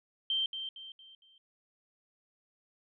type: tone with echo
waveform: sine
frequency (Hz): 3136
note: G7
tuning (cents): 0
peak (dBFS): -28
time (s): 0.3-0.46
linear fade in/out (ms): 2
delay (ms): 230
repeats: 4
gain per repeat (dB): -8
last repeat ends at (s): 1.38
effects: none